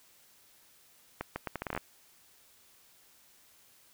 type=accelerating click train; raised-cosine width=0.5 ms; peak=-19 dBFS; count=11; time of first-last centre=1.21-1.776 s; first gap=150 ms; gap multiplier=0.75; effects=white hiss -62 dBFS RMS until 3.93 s

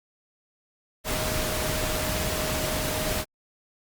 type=tone in noise; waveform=sine; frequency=622.3 Hz; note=D#5; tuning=in tune; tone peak=-33 dBFS; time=1.04-3.25 s; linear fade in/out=50 ms; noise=pink; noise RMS=-28 dBFS; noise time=1.04-3.25 s; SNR=-8 dB; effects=Opus 48 kbps

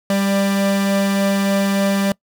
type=tone pair together; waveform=45% pulse; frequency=197.8 / 590 Hz; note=G3 / D5; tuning=+16 / +8 cents; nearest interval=octave + perfect fifth; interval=1892 cents; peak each=-16 / -22 dBFS; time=0.1-2.12 s; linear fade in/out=2 ms; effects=noise-tail reverb RT60 0.1 s tail -24 dB re dry

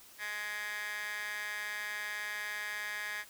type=tone with high-pass filter; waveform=15% pulse; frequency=209.1 Hz; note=G#3; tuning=12 cents sharp; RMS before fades=-39 dBFS; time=0.18-3.25 s; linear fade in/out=50 ms; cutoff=1600 Hz; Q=6; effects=white hiss -56 dBFS RMS until 3.29 s

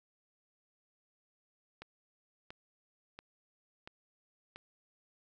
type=click train; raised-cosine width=0.3 ms; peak=-30 dBFS; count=5; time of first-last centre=1.82-4.56 s; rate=1.46 Hz; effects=none

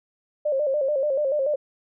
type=tone with vibrato; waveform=sine; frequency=567 Hz; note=C#5; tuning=39 cents sharp; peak=-20 dBFS; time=0.45-1.56 s; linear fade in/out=10 ms; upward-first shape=square; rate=6.9 Hz; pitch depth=93 cents each way; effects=none

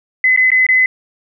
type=tone with dropouts; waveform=sine; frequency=2028 Hz; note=B6; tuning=45 cents sharp; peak=-8 dBFS; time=0.24-0.86 s; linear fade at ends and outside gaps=2 ms; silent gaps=0.363-0.374 / 0.504-0.517 / 0.666-0.688 s; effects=none

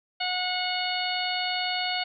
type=harmonic tone; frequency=729 Hz; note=F#5; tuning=26 cents flat; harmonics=1 / 2 / 3 / 4 / 5 / 6; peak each=-31 / -36 / -33 / -32 / -36 / -33 dBFS; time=0.2-2.04 s; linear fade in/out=10 ms; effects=none

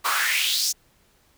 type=noise with high-pass filter sweep; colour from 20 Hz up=pink; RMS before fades=-23 dBFS; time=0.04-0.73 s; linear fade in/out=20 ms; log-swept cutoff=990 to 6300 Hz; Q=4.2; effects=pink hiss -61 dBFS RMS until 1.37 s

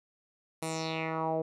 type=tone with low-pass filter sweep; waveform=10% pulse; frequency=160.8 Hz; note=E3; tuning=43 cents flat; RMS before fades=-33 dBFS; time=0.62-1.42 s; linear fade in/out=5 ms; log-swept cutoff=11000 to 510 Hz; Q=3.5; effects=none

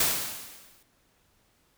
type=noise with exponential decay; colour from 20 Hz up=white; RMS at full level=-22 dBFS; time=0-0.83 s; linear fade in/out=5 ms; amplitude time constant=180 ms; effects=pink hiss -67 dBFS RMS until 1.77 s

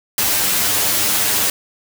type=noise with comb filter; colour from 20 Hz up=white; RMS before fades=-17 dBFS; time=0.18-1.5 s; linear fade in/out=2 ms; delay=10 ms; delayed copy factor=+0.7; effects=none

